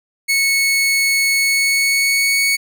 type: tone with pitch glide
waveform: sawtooth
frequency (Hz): 2204 to 2223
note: C#7 to C#7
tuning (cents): -11 to +4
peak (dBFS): -10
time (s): 0.28-2.57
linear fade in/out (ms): 20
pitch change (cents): +15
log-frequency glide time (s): 1.34-2.39
effects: none